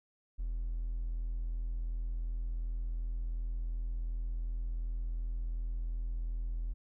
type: tone with hard clipping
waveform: triangle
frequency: 41.37 Hz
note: E1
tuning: 7 cents sharp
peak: -33 dBFS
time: 0.38-6.74 s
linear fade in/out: 20 ms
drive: 3 dB
effects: none